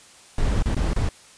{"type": "noise with dropouts", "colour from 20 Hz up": "brown", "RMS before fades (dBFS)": -21, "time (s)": [0.38, 1.09], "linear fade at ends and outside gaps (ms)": 2, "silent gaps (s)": [[0.625, 0.658], [0.747, 0.766], [0.934, 0.962]], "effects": ["white hiss -49 dBFS RMS until 1.37 s", "resampled to 22050 Hz"]}